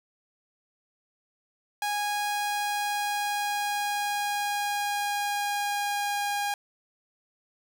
sawtooth tone with pitch glide, 825 to 815.1 Hz, G#5 to G#5, -12 to -33 cents, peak -23 dBFS, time 1.82-6.54 s, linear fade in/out 2 ms, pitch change -21 cents, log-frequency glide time 2.15-6.32 s, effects 9-bit

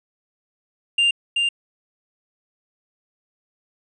triangle tone with echo, 2794 Hz, F7, in tune, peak -13 dBFS, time 0.98-1.11 s, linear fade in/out 5 ms, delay 380 ms, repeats 1, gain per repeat -3 dB, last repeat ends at 1.49 s, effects resampled to 24000 Hz

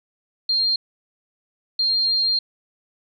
sine tone bursts at uneven times, 4202 Hz, C8, 7 cents sharp, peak -17 dBFS, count 2, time 0.49-0.76 / 1.79-2.39 s, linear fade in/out 5 ms, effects none

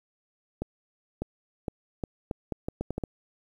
accelerating click train, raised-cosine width 2 ms, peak -17 dBFS, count 11, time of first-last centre 0.62-3.038 s, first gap 600 ms, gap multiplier 0.77, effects 9-bit

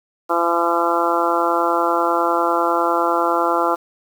harmonic tone, 170.1 Hz, F3, 45 cents flat, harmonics 2 / 3 / 4 / 5 / 6 / 7 / 8, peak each -23 / -23 / -23 / -23 / -23 / -23 / -23 dBFS, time 0.29-3.76 s, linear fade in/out 20 ms, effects 7-bit

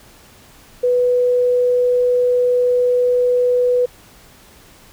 sine tone, 493.9 Hz, B4, in tune, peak -12 dBFS, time 0.83-3.86 s, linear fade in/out 10 ms, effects pink hiss -46 dBFS RMS until 4.92 s

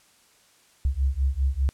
sine beating tone pair, 65.1 / 70.1 Hz, C2 / C#2, -8 / +20 cents, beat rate 5 Hz, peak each -24 dBFS, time 0.85-1.69 s, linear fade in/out 0 ms, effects white hiss -59 dBFS RMS until 1.73 s + low-pass 10000 Hz 12 dB/octave

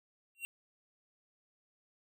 square tone with exponential growth, 2746 Hz, F7, 30 cents flat, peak -35 dBFS, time 0.35-0.45 s, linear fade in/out 0 ms, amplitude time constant 20 ms, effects none

